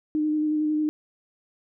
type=tone with vibrato; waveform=sine; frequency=305.1 Hz; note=D#4; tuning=34 cents flat; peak=-21 dBFS; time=0.15-0.89 s; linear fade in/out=0 ms; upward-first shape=square; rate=11 Hz; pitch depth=13 cents each way; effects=none